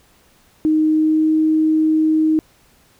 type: tone with pitch glide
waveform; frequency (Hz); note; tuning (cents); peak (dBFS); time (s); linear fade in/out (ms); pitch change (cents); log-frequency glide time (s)
sine; 311.1 to 313.6; D#4 to D#4; 0 to +14; -12; 0.65-2.39; 0; +14; 0.89-1.31
effects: pink hiss -54 dBFS RMS until 2.99 s

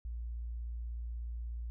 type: tone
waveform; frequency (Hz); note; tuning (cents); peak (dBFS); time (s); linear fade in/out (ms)
sine; 58.27; A#1; 0; -37; 0.05-1.7; 0
effects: none

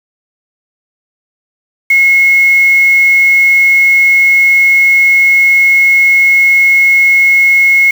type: tone with quantisation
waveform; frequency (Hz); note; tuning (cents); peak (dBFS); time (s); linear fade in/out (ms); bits
sine; 2171; C#7; -37; -4; 1.9-7.91; 5; 4
effects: none

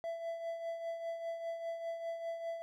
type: tone with tremolo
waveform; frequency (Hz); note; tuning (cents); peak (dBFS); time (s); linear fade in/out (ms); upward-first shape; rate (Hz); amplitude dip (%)
triangle; 667; E5; +20; -33; 0.04-2.62; 0; triangle; 5; 60
effects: none

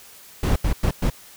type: noise bursts at uneven times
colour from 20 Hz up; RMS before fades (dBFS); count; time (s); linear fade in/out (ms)
brown; -19; 4; 0.43-0.56 / 0.64-0.73 / 0.83-0.91 / 1.02-1.1; 5
effects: white hiss -46 dBFS RMS until 1.36 s

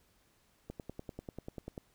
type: click train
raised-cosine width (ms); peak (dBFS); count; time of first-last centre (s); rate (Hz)
2; -28; 12; 0.7-1.778; 10.2
effects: pink hiss -70 dBFS RMS until 1.94 s

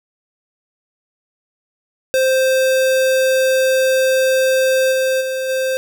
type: tone with level steps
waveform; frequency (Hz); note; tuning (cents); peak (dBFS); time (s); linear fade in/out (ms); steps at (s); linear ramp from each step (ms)
square; 523.3; C5; 0; -13 / -15 / -20 / -17; 2.14-5.77; 0; 4.91 / 5.2 / 5.48; 20
effects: none

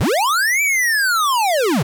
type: linear two-way sweep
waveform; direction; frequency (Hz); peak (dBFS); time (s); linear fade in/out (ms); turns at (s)
square; up then down; 48.71 to 2346 to 108.2; -15; 0-1.83; 10; 0.62
effects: 8-bit

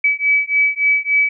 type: beating tone pair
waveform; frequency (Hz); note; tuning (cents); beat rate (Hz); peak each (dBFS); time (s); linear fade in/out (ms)
sine; 2287 / 2290.5; D7 / D7; -47 / -44; 3.5; -16; 0.04-1.29; 5
effects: none

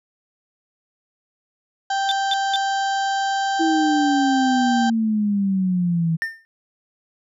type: harmonic tone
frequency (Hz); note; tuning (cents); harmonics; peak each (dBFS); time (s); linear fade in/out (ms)
784; G5; 0; 1 / 2 / 4 / 5 / 6 / 7 / 8 / 9; -20 / -27 / -33 / -39 / -37 / -42 / -44 / -39; 1.9-4.9; 5
type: tone bursts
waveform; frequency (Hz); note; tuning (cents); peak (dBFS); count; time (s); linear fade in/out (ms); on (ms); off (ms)
sine; 3557; A7; +18; -18; 3; 2.09-2.559; 0; 23; 200
type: exponential sweep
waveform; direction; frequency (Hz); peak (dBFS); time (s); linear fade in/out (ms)
sine; down; 329.6 to 161.1; -17; 3.59-6.17; 20
type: tone with exponential decay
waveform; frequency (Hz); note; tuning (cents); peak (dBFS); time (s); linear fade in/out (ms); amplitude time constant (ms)
triangle; 1807; A6; +46; -16; 6.22-6.45; 0; 49
effects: none

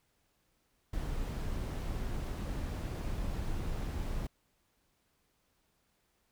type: noise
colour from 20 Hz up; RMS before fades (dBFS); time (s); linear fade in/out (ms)
brown; -36; 0.93-4.27; 5
effects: pink hiss -75 dBFS RMS until 6.31 s

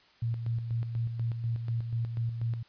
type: tone with tremolo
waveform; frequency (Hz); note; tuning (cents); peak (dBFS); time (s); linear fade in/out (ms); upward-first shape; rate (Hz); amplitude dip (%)
sine; 116; A#2; -8; -27; 0.22-2.63; 5; square; 4.1; 50
effects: white hiss -61 dBFS RMS until 2.68 s + resampled to 11025 Hz

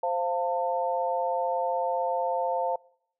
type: tone cluster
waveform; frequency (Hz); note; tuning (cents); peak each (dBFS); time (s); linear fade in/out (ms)
sine; 523 / 694 / 896; C5 / F5 / A5; -1 / -11 / +31; -29; 0.03-2.76; 5
effects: noise-tail reverb RT60 0.7 s tail -25 dB re dry

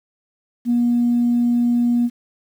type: tone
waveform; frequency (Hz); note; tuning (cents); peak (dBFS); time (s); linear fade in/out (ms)
sine; 239.7; A#3; +48; -13; 0.65-2.1; 50
effects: tanh soft clip ceiling -10 dBFS + 8-bit

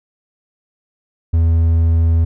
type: tone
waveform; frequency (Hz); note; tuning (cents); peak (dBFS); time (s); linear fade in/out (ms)
triangle; 82.41; E2; 0; -8; 1.33-2.25; 10
effects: none

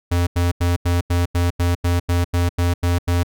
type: tone bursts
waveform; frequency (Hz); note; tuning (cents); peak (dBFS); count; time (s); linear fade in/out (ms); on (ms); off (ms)
square; 87.31; F2; 0; -16; 13; 0.11-3.234; 10; 160; 87
effects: none

